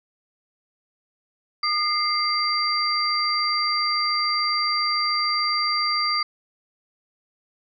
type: tone cluster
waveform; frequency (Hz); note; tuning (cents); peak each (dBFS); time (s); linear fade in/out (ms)
sine; 1215 / 2094 / 4707; D#6 / C7 / D8; -42 / +1 / +3; -24 / -28 / -23; 1.63-6.23; 5
effects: none